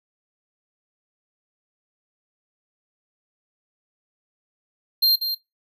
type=tone with echo; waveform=square; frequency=4186 Hz; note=C8; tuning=in tune; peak=-15 dBFS; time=5.02-5.16 s; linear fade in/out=10 ms; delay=190 ms; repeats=1; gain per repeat=-8 dB; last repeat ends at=5.35 s; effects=noise-tail reverb RT60 0.2 s tail -20 dB re dry